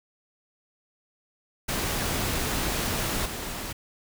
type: noise with level steps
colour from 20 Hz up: pink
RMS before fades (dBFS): -28 / -34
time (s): 1.68-3.73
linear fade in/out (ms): 10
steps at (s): 3.25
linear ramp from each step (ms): 10
effects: none